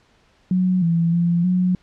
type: tone with pitch steps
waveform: sine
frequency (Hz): 183.8 / 167.7 / 171.7 / 182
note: F#3 / E3 / F3 / F#3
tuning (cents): -11 / +30 / -29 / -28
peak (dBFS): -15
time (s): 0.51-1.75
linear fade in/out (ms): 2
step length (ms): 310
effects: pink hiss -58 dBFS RMS until 1.82 s + low-pass 5000 Hz 12 dB/octave